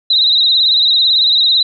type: tone with vibrato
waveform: sine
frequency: 3892 Hz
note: B7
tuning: 26 cents flat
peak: -8 dBFS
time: 0.1-1.63 s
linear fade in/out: 5 ms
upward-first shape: sine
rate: 18 Hz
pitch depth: 78 cents each way
effects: none